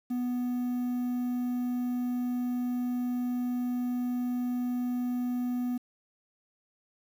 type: tone with quantisation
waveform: triangle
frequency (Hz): 246.7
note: B3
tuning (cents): -2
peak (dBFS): -26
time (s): 0.1-5.78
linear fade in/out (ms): 10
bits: 9
effects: none